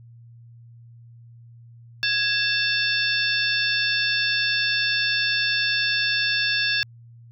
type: harmonic tone with a mistuned harmonic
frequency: 890 Hz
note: A5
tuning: 20 cents sharp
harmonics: 2 / 3 / 4 / 5 / 6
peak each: -24 / -26 / -27 / -28 / -29 dBFS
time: 2.03-6.83 s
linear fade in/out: 0 ms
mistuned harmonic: 2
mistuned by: -120 cents
effects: added 117 Hz sine -44 dBFS peak until 7.31 s